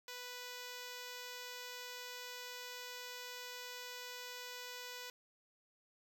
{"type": "tone", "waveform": "5% pulse", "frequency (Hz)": 493.9, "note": "B4", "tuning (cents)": 0, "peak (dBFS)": -34, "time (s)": [0.08, 5.1], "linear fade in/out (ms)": 2, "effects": ["11-bit"]}